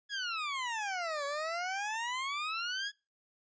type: exponential two-way sweep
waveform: 20% pulse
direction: down then up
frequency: 1694 to 558 to 1694 Hz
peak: -29 dBFS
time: 0.09-2.92 s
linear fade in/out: 50 ms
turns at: 1.25 s
effects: noise-tail reverb RT60 0.3 s tail -26 dB re dry + resampled to 16000 Hz